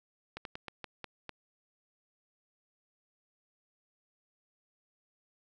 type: slowing click train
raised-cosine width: 0.3 ms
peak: -24 dBFS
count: 7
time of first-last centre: 0.37-1.293 s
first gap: 82 ms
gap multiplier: 1.25
effects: none